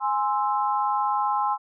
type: chord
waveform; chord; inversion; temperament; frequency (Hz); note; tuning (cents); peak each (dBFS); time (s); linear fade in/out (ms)
sine; Ab augmented; none; equal; 830.6 / 1046.5 / 1318.5; Ab5 / C6 / E6; 0 / 0 / 0; -24 / -25 / -30; 0-1.58; 50
effects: none